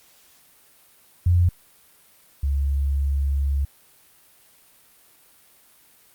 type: tone pair in turn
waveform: sine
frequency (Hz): 87.7 / 69.61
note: F2 / C#2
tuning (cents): +8 / +8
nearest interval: major third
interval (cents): 400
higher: first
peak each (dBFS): -14 / -19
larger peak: first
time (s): 1.26-1.49 / 2.43-3.65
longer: second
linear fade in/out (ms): 5
effects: white hiss -55 dBFS RMS until 6.14 s + Opus 48 kbps